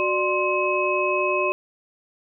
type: tone cluster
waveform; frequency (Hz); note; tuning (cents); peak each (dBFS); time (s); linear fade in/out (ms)
sine; 369.1 / 593 / 1049 / 2560; F#4 / D5 / C6 / D#7; -4 / +17 / +4 / +49; -25; 0-1.52; 0
effects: none